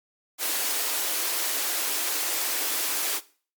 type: high-pass noise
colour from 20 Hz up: white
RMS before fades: -27 dBFS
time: 0.38-3.21 s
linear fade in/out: 50 ms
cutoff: 270 Hz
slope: 96 dB/octave
effects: noise-tail reverb RT60 0.4 s tail -18 dB re dry + MP3 96 kbps